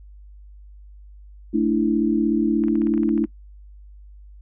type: chord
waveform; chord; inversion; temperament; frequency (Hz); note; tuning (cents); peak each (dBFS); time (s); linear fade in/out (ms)
sine; A suspended fourth; none; just; 220 / 293.3 / 330; A3 / D4 / E4; 0 / -2 / +2; -21; 1.53-3.26; 20
type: clicks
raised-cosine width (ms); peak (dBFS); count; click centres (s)
0.5; -26; 11; 2.638 / 2.683 / 2.755 / 2.818 / 2.87 / 2.939 / 2.978 / 3.033 / 3.091 / 3.178 / 3.241
effects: noise-tail reverb RT60 0.1 s tail -22 dB re dry + added 50 Hz sine -41 dBFS peak until 4.41 s